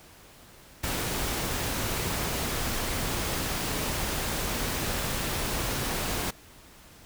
pink noise, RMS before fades -30 dBFS, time 0.83-6.31 s, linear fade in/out 10 ms, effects pink hiss -52 dBFS RMS until 7.05 s

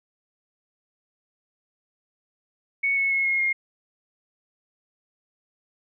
sine tone with pitch steps, 2219 / 2197 / 2176 / 2155 / 2134 Hz, C#7 / C#7 / C#7 / C#7 / C7, +1 / -16 / -33 / -49 / +34 cents, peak -20 dBFS, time 2.83-3.53 s, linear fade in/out 10 ms, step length 140 ms, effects none

